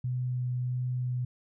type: tone with vibrato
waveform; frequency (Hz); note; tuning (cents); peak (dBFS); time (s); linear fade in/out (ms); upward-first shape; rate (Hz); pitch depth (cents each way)
sine; 125.2; B2; +24; -28; 0.04-1.25; 5; sine; 1.5; 8
effects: none